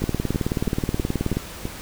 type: two click trains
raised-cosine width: 3 ms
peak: -13 / -9 dBFS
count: 6 / 26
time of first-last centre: 0.02-1.654 / 0.04-1.37 s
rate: 3.06 / 18.8 Hz
effects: pink hiss -37 dBFS RMS until 1.81 s